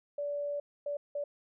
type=tone bursts at uneven times; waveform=sine; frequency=578 Hz; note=D5; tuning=28 cents flat; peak=-32 dBFS; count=3; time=0.18-0.6 / 0.86-0.97 / 1.15-1.24 s; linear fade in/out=5 ms; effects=none